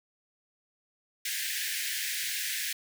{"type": "high-pass noise", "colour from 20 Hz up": "pink", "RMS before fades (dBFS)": -33, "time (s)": [1.25, 2.73], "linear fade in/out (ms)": 5, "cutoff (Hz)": 1600, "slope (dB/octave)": 96, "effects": []}